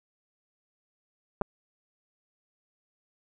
clicks, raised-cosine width 1 ms, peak -14 dBFS, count 2, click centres 1.413 / 1.418 s, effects none

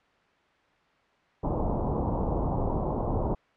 pink low-pass noise, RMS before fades -28 dBFS, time 1.43-3.35 s, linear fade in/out 10 ms, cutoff 1000 Hz, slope 48 dB/octave, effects white hiss -63 dBFS RMS until 3.56 s + low-pass 2000 Hz 12 dB/octave

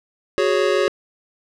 square chord, F# suspended second, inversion none, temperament just, 370 / 416.2 / 555 Hz, F#4 / G#4 / C#5, 0 / +4 / +2 cents, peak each -21 dBFS, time 0.38-0.88 s, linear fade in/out 0 ms, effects low-pass 5000 Hz 12 dB/octave

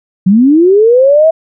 sine linear sweep, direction up, 177.2 to 658 Hz, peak -3 dBFS, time 0.26-1.31 s, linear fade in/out 10 ms, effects none

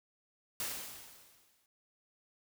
white noise with exponential decay, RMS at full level -36 dBFS, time 0.6-1.66 s, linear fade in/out 1 ms, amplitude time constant 230 ms, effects none

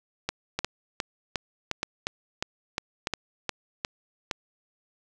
two click trains, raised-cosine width 0.2 ms, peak -10 / -10 dBFS, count 11 / 4, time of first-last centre 0.29-3.849 / 0.59-4.312 s, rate 2.81 / 0.806 Hz, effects none

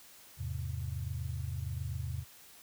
sine chord, E augmented, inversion none, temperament equal, 82.41 / 103.83 / 130.81 Hz, E2 / G#2 / B#2, 0 / 0 / 0 cents, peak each -38 / -40 / -39 dBFS, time 0.37-2.25 s, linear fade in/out 50 ms, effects white hiss -56 dBFS RMS until 2.62 s

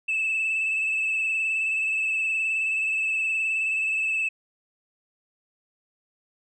sine tone with vibrato, 2620 Hz, E7, 11 cents flat, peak -21 dBFS, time 0.08-4.29 s, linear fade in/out 10 ms, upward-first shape sine, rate 19 Hz, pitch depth 33 cents each way, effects tanh soft clip ceiling -20 dBFS

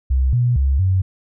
sine tone with pitch steps, 65.1 / 122.2 / 67.8 / 94 Hz, C2 / B2 / C#2 / F#2, -8 / -18 / -38 / +28 cents, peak -13 dBFS, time 0.1-1.02 s, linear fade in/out 10 ms, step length 230 ms, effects none

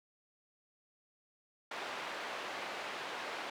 pink band-pass noise, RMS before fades -42 dBFS, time 1.71-3.5 s, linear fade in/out 5 ms, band 550 to 3100 Hz, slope 12 dB/octave, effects none

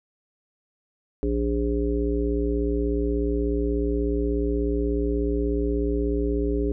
harmonic tone, 58.27 Hz, A#1, in tune, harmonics 1 / 3 / 5 / 7 / 9, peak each -25 / -35 / -27 / -26 / -37 dBFS, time 1.23-6.72 s, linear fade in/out 0 ms, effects none

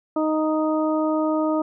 harmonic tone, 311.1 Hz, D#4, in tune, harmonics 1 / 2 / 3 / 4, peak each -21 / -24 / -30 / -30 dBFS, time 0.16-1.62 s, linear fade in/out 5 ms, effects none

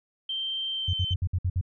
sine tone with pitch glide, 3136 to 3087 Hz, G7 to G7, 0 to -27 cents, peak -28 dBFS, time 0.29-1.14 s, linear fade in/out 5 ms, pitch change -27 cents, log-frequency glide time 0.71-1.02 s
sine tone bursts, 90.3 Hz, F#2, 42 cents flat, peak -22 dBFS, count 7, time 0.88-1.612 s, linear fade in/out 5 ms, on 54 ms, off 59 ms
effects tanh soft clip ceiling -14 dBFS

